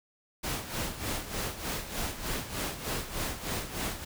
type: noise with tremolo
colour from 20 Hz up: pink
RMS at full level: -32 dBFS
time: 0.43-4.05 s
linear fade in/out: 10 ms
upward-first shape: sine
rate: 3.3 Hz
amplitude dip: 70%
effects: none